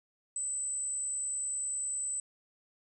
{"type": "tone", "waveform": "sine", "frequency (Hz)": 8030, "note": "B8", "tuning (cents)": 28, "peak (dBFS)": -32, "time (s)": [0.36, 2.2], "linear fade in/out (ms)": 2, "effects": []}